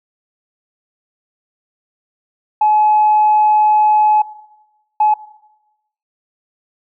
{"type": "tone bursts at uneven times", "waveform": "sine", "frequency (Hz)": 851, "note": "G#5", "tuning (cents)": 42, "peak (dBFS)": -8, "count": 2, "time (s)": [[2.61, 4.22], [5, 5.14]], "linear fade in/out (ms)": 5, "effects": ["noise-tail reverb RT60 0.9 s tail -17 dB re dry", "tanh soft clip ceiling -4 dBFS"]}